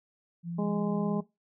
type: tone with pitch glide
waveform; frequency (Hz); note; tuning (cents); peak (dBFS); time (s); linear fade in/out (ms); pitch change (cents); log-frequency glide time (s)
sine; 170.6 to 169.23; F3 to E3; -40 to +46; -33; 0.43-1.23; 50; -14; 0.8-1.04
type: harmonic tone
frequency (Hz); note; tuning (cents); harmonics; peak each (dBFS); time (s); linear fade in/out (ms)
206.8; G#3; -7; 1 / 2 / 3 / 4 / 5; -29 / -35 / -39 / -41 / -43; 0.58-1.21; 10
effects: noise-tail reverb RT60 0.2 s tail -18 dB re dry